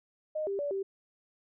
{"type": "tone with pitch steps", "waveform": "sine", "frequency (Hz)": [617, 395.9, 576, 389.6], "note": ["D#5", "G4", "D5", "G4"], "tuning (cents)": [-15, 17, -34, -11], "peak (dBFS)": -30, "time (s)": [0.35, 0.83], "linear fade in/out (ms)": 10, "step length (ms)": 120, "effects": []}